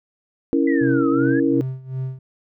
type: chord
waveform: sine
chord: A# diminished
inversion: first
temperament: equal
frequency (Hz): 277.2 / 329.6 / 466.2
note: C#4 / E4 / A#4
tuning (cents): 0 / 0 / 0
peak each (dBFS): -18 / -19 / -23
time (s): 0.53-1.61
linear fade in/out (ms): 0
type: exponential two-way sweep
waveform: sine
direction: down then up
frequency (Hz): 2016 to 1242 to 1718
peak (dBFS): -27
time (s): 0.67-1.4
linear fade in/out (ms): 5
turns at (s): 1.09
type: tone with tremolo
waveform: triangle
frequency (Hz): 130.81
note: C3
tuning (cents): 0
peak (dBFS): -20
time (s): 0.81-2.19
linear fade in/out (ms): 5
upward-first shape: sine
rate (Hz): 2.7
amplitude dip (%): 85
effects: none